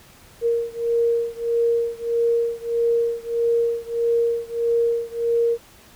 sine beating tone pair, 466.2 / 467.8 Hz, A#4 / A#4, 0 / +6 cents, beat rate 1.6 Hz, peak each -21 / -22 dBFS, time 0.41-5.58 s, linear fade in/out 50 ms, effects pink hiss -49 dBFS RMS until 5.95 s

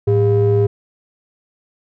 triangle ring-modulated tone, 147.5 Hz, D3, 8 cents sharp, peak -6 dBFS, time 0.07-0.67 s, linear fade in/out 10 ms, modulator 256 Hz, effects none

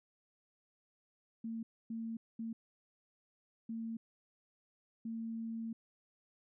sine tone bursts at uneven times, 226.7 Hz, A#3, 48 cents flat, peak -38 dBFS, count 5, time 1.44-1.63 / 1.9-2.17 / 2.39-2.53 / 3.69-3.97 / 5.05-5.73 s, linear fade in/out 5 ms, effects none

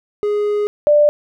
triangle / sine tone pair in turn, 415.3 / 591.4 Hz, G#4 / D5, 0 / +12 cents, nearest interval tritone, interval 612 cents, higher second, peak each -13 / -8 dBFS, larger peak second, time 0.23-0.67 / 0.87-1.09 s, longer first, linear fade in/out 0 ms, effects none

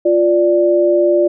sine tone pair together, 349.7 / 587.3 Hz, F4 / D5, +2 / 0 cents, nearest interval major sixth, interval 898 cents, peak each -12 dBFS, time 0.05-1.28 s, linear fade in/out 10 ms, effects none

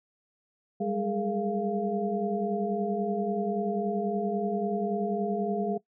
sine tone cluster, 193.2 / 203.6 / 414.5 / 458.2 / 693 Hz, G3 / G#3 / G#4 / A#4 / F5, -25 / -34 / -3 / -30 / -14 cents, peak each -38 / -31 / -31 / -37 / -33 dBFS, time 0.8-5.78 s, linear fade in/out 10 ms, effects noise-tail reverb RT60 0.1 s tail -19 dB re dry

